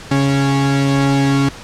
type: tone pair together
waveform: 45% pulse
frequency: 138 / 276.6 Hz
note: C#3 / C#4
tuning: -7 / -4 cents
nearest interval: octave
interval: 1203 cents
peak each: -15 dBFS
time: 0.11-1.49 s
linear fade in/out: 5 ms
effects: pink hiss -34 dBFS RMS until 1.63 s + low-pass 7000 Hz 12 dB/octave